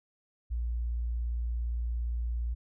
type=tone; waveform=sine; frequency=58.7 Hz; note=A#1; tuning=13 cents sharp; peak=-29 dBFS; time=0.5-2.55 s; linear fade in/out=20 ms; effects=none